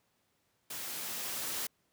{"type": "noise with level ramp", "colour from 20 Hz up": "white", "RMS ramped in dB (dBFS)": [-41, -36], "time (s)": [0.7, 1.67], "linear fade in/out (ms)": 5, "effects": ["pink hiss -75 dBFS RMS until 1.92 s", "high-pass 100 Hz 12 dB/octave"]}